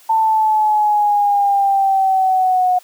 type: exponential sweep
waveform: sine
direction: down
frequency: 893 to 726 Hz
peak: -11 dBFS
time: 0.09-2.79 s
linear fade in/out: 10 ms
effects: white hiss -47 dBFS RMS until 2.83 s + high-pass 400 Hz 12 dB/octave